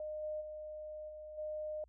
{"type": "tone with level steps", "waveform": "sine", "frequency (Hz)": 612, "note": "D#5", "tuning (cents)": -29, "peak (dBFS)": [-39, -37, -43, -46, -38], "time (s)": [0, 1.84], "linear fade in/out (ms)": 2, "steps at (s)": [0.22, 0.4, 1.08, 1.37], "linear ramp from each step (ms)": 20, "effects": ["added 60 Hz sine -63 dBFS peak until 1.88 s"]}